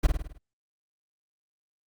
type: noise with echo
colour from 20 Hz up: brown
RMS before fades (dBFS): -18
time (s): 0.03-0.07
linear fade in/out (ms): 10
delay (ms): 52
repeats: 6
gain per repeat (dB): -5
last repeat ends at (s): 0.382
effects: Opus 48 kbps